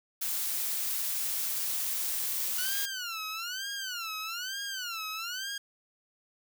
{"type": "noise", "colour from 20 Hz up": "blue", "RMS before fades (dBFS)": -32, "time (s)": [0.21, 2.86], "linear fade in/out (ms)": 10}
{"type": "tone with vibrato", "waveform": "15% pulse", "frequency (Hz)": 1439, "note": "F#6", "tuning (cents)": -49, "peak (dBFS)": -28, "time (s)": [2.58, 5.58], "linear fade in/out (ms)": 5, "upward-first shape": "sine", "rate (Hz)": 1.1, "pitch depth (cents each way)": 210}
{"effects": []}